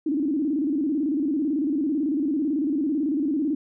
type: tone with vibrato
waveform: sine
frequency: 293.7 Hz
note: D4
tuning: in tune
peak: -21 dBFS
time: 0.06-3.55 s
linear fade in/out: 5 ms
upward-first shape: square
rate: 18 Hz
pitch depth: 130 cents each way
effects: none